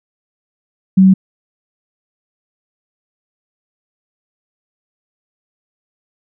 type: tone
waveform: sine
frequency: 189.7 Hz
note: F#3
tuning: 43 cents sharp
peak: -4 dBFS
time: 0.97-1.14 s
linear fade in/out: 10 ms
effects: none